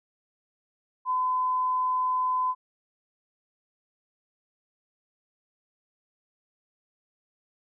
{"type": "tone", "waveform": "sine", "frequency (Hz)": 1015, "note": "B5", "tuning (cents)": 47, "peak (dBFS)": -23, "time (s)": [1.05, 2.55], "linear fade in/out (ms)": 50, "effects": []}